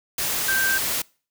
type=tone in noise; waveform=sine; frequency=1568 Hz; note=G6; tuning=in tune; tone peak=-20 dBFS; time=0.48-0.78 s; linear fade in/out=5 ms; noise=white; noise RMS=-25 dBFS; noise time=0.18-1.02 s; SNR=+2 dB; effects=noise-tail reverb RT60 0.4 s tail -25 dB re dry